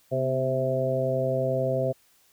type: harmonic tone with a mistuned harmonic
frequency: 131.3 Hz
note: C3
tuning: 6 cents sharp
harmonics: 1 / 2 / 3 / 4 / 5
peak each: -29 / -35 / -32 / -27 / -28 dBFS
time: 0.11-1.93 s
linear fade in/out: 20 ms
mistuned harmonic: 2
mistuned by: -58 cents
effects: white hiss -62 dBFS RMS until 2.32 s